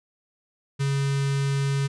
square tone with notch filter, 138.59 Hz, C#3, in tune, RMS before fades -24 dBFS, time 0.79-1.88 s, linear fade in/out 20 ms, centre 660 Hz, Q 0.82, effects resampled to 22050 Hz

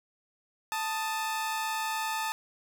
sawtooth tone pair together, 882 / 1245.3 Hz, A5 / D#6, +4 / +1 cents, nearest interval tritone, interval 597 cents, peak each -27 / -33 dBFS, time 0.72-2.32 s, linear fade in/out 0 ms, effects none

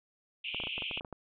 white band-pass noise, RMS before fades -38 dBFS, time 0.44-1 s, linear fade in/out 5 ms, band 2400 to 3200 Hz, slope 96 dB/octave
clicks, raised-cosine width 1 ms, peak -27 dBFS, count 11, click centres 0.546 / 0.601 / 0.637 / 0.671 / 0.78 / 0.822 / 0.912 / 0.975 / 1.009 / 1.048 / 1.127 s
effects none

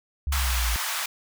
sine exponential sweep, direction down, 71.2 to 55 Hz, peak -23 dBFS, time 0.27-0.76 s, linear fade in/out 0 ms
pink high-pass noise, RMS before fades -29 dBFS, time 0.32-1.06 s, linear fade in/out 5 ms, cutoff 910 Hz, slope 24 dB/octave
effects none

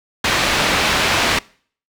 white low-pass noise, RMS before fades -17 dBFS, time 0.24-1.39 s, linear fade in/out 5 ms, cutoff 3200 Hz, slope 12 dB/octave, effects noise-tail reverb RT60 0.5 s tail -24 dB re dry

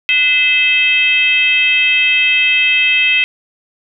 sine tone with frequency modulation, 2600 Hz, E7, 24 cents flat, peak -9 dBFS, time 0.09-3.24 s, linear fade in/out 0 ms, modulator 560 Hz, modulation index 0.92, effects none

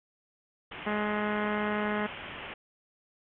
white low-pass noise, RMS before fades -42 dBFS, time 0.71-2.54 s, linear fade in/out 5 ms, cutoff 3200 Hz, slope 96 dB/octave
harmonic tone, 209.8 Hz, G#3, 18 cents sharp, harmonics 1 / 2 / 3 / 4 / 5 / 6 / 7 / 8 / 9 / 10, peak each -32 / -35 / -37 / -38 / -39 / -40 / -40 / -41 / -42 / -42 dBFS, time 0.86-2.07 s, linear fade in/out 10 ms
effects none

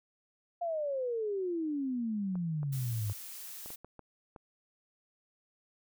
sine exponential sweep, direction down, 704 to 99.5 Hz, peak -31 dBFS, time 0.61-3.13 s, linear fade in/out 10 ms
clicks, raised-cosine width 1 ms, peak -34 dBFS, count 8, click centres 2.355 / 2.631 / 3.098 / 3.66 / 3.704 / 3.846 / 3.993 / 4.362 s
blue noise, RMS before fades -45 dBFS, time 2.72-3.76 s, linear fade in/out 10 ms
effects none

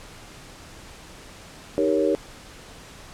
sine chord, Eb dominant seventh, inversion none, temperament equal, 311.1 / 392 / 466.2 / 554.4 Hz, Eb4 / G4 / Bb4 / Db5, 0 / 0 / 0 / 0 cents, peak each -24 dBFS, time 1.78-2.15 s, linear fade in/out 0 ms, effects pink hiss -44 dBFS RMS until 3.13 s + low-pass 9000 Hz 12 dB/octave

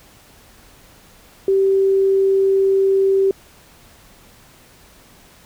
sine tone, 388 Hz, G4, 18 cents flat, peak -12 dBFS, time 1.48-3.31 s, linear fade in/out 2 ms, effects pink hiss -48 dBFS RMS until 5.45 s

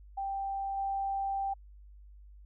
sine tone with level steps, 785 Hz, G5, 2 cents sharp, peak -32 / -30 dBFS, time 0.17-1.54 s, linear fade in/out 10 ms, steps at 0.77 s, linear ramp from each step 10 ms, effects added 50 Hz sine -50 dBFS peak until 2.45 s

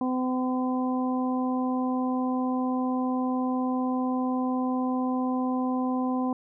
harmonic tone, 254.9 Hz, C4, 45 cents flat, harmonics 1 / 2 / 3 / 4, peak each -25 / -35 / -34 / -35 dBFS, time 0.01-6.33 s, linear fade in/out 2 ms, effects none

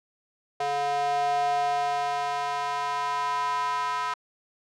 square tone with high-pass filter sweep, 142.8 Hz, D3, 48 cents flat, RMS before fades -27 dBFS, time 0.6-4.14 s, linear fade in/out 5 ms, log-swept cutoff 620 to 1100 Hz, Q 5.3, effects low-pass 6000 Hz 12 dB/octave

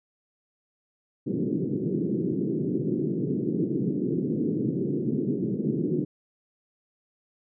white band-pass noise, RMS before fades -27 dBFS, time 1.26-6.05 s, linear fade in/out 10 ms, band 130 to 390 Hz, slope 48 dB/octave, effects none

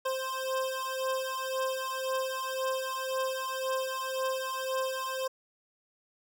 25% pulse beating tone pair, 523.3 / 525.2 Hz, C5 / C5, 0 / +6 cents, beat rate 1.9 Hz, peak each -30 dBFS, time 0.05-5.28 s, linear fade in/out 10 ms, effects none

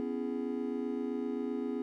triangle chord, C# minor seventh, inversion third, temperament just, 249.5 / 277.2 / 332.6 / 415.8 Hz, B3 / C#4 / E4 / G#4, +18 / 0 / +16 / +2 cents, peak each -34 / -37 / -39 / -36 dBFS, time 0-1.82 s, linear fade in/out 0 ms, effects none

